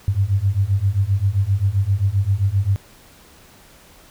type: beating tone pair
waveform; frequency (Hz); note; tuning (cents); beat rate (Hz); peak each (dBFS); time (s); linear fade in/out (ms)
sine; 94.6 / 102.2; F#2 / G#2; +39 / -27; 7.6; -19 / -18; 0.08-2.76; 0
effects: pink hiss -48 dBFS RMS until 4.1 s